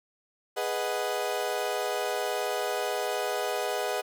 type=chord; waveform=35% pulse; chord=G# minor seventh; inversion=none; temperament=equal; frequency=415.3 / 493.9 / 622.3 / 740 Hz; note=G#4 / B4 / D#5 / F#5; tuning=0 / 0 / 0 / 0 cents; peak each=-32 dBFS; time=0.56-4.02 s; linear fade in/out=20 ms; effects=none